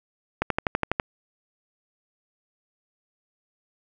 click train, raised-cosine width 0.5 ms, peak -7 dBFS, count 8, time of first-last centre 0.42-0.999 s, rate 12.1 Hz, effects none

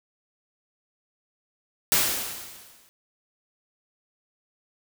white noise with exponential decay, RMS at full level -19 dBFS, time 1.92-2.89 s, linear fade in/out 0 ms, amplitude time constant 210 ms, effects none

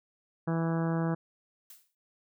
harmonic tone, 164.81 Hz, E3, in tune, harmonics 1 / 2 / 3 / 4 / 5 / 6 / 7 / 8 / 9 / 10, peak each -28 / -34 / -38 / -40 / -42 / -44 / -45 / -46 / -47 / -48 dBFS, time 0.47-1.15 s, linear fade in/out 10 ms
blue noise with exponential decay, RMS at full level -47 dBFS, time 1.7-1.95 s, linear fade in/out 2 ms, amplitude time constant 54 ms
effects none

